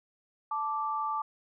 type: tone pair together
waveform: sine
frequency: 877.2 / 1172 Hz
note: A5 / D6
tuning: -6 / -4 cents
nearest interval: perfect fourth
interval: 502 cents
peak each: -33 / -31 dBFS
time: 0.51-1.22 s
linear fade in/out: 5 ms
effects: none